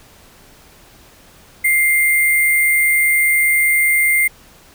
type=tone with sample-and-hold; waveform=sine; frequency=2100 Hz; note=C7; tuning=6 cents sharp; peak=-11 dBFS; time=1.64-4.28 s; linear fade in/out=10 ms; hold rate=11025 Hz; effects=pink hiss -46 dBFS RMS until 4.74 s